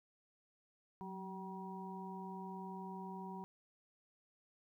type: harmonic tone with a mistuned harmonic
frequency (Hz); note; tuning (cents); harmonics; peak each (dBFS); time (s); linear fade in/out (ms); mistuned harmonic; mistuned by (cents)
191.5; G3; -40; 1 / 2 / 4 / 5; -47 / -52 / -53 / -49; 1.01-3.44; 0; 1; -52
effects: 13-bit